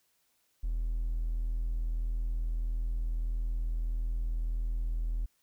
triangle tone with hard clipping, 40.8 Hz, E1, 17 cents flat, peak -29 dBFS, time 0.63-5.26 s, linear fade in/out 10 ms, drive 3 dB, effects white hiss -73 dBFS RMS until 5.42 s

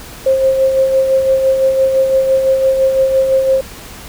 sine tone with tremolo, 531 Hz, C5, 25 cents sharp, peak -7 dBFS, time 0.26-3.61 s, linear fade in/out 5 ms, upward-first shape sine, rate 5.9 Hz, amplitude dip 45%, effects added 54 Hz sine -42 dBFS peak until 4.08 s + pink hiss -33 dBFS RMS until 4.08 s

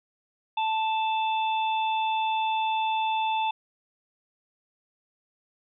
harmonic tone, 880 Hz, A5, in tune, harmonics 1 / 3 / 4, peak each -24 / -34 / -36 dBFS, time 0.57-3.51 s, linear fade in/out 5 ms, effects none

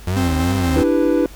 35% pulse tone with vibrato, 86.5 Hz, F2, 16 cents flat, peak -16 dBFS, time 0.07-0.82 s, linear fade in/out 5 ms, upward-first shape triangle, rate 2.6 Hz, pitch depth 240 cents each way
45% pulse tone with tremolo, 261.6 Hz, C4, in tune, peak -18 dBFS, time 0.16-0.84 s, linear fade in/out 10 ms, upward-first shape square, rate 4.2 Hz, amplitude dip 25%
triangle chord, E minor seventh, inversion third, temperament equal, 293.7 / 329.6 / 392 / 493.9 Hz, D4 / E4 / G4 / B4, 0 / 0 / 0 / 0 cents, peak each -16 / -16 / -21 / -17 dBFS, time 0.76-1.26 s, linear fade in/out 2 ms
effects added 50 Hz sine -36 dBFS peak until 1.35 s + pink hiss -43 dBFS RMS until 1.35 s

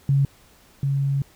sine tone pair in turn, 138.59 / 138.59 Hz, C#3 / C#3, 0 / 0 cents, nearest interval unison, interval 0 cents, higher neither, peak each -15 / -19 dBFS, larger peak first, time 0.09-0.25 / 0.83-1.22 s, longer second, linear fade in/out 2 ms, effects pink hiss -54 dBFS RMS until 1.35 s

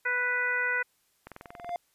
harmonic tone, 493.9 Hz, B4, in tune, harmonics 1 / 2 / 3 / 4 / 5, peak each -38 / -38 / -28 / -30 / -38 dBFS, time 0.05-0.83 s, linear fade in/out 10 ms
click train, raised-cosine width 0.5 ms, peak -27 dBFS, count 10, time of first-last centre 1.27-1.693 s, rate 21.3 Hz
triangle tone with exponential growth, 698.5 Hz, F5, in tune, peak -25 dBFS, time 1.42-1.76 s, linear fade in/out 1 ms, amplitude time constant 73 ms
effects white hiss -70 dBFS RMS until 1.94 s + resampled to 32000 Hz

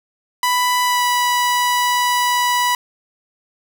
sawtooth tone with pitch glide, 991 to 981.9 Hz, B5 to B5, +6 to -10 cents, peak -11 dBFS, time 0.43-2.75 s, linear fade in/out 2 ms, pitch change -16 cents, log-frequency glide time 0.84-1.02 s, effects none

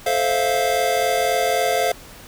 square chord, F major seventh, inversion first, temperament just, 436.5 / 523.8 / 654.8 / 698.5 Hz, A4 / C5 / E5 / F5, -14 / +2 / -12 / 0 cents, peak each -26 / -24 / -27 / -21 dBFS, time 0.06-1.92 s, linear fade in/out 5 ms, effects pink hiss -42 dBFS RMS until 2.27 s

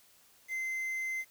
triangle tone with quantisation, 2070 Hz, C7, 19 cents flat, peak -31 dBFS, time 0.48-1.25 s, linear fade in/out 50 ms, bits 9, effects white hiss -63 dBFS RMS until 1.3 s

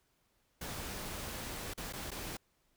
pink noise with dropouts, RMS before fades -42 dBFS, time 0.61-2.37 s, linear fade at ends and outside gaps 5 ms, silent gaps 1.737-1.776 / 1.926-1.934 / 2.106-2.115 s, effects pink hiss -75 dBFS RMS until 2.76 s

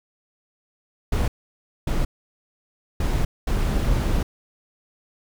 brown noise bursts at uneven times, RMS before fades -21 dBFS, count 4, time 1.12-1.28 / 1.87-2.05 / 3-3.25 / 3.47-4.23 s, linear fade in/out 5 ms, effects none

